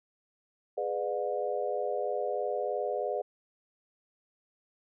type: chord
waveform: sine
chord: G# diminished seventh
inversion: none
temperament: just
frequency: 415.3 / 498.4 / 598 / 717.6 Hz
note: G#4 / B4 / D5 / F5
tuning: 0 / +16 / +31 / +47 cents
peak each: -35 / -34 / -34 / -36 dBFS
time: 0.77-3.22 s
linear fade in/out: 10 ms
effects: none